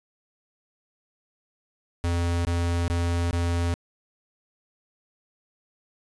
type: tone bursts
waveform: square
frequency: 85.9 Hz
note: F2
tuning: 28 cents flat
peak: -23 dBFS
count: 4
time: 2.04-3.74 s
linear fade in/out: 0 ms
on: 410 ms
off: 20 ms
effects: resampled to 24000 Hz + 9-bit